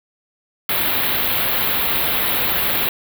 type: band-stop noise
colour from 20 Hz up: white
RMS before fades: -19 dBFS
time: 0.69-2.89 s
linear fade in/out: 2 ms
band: 4000 to 12000 Hz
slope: 48 dB/octave
effects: none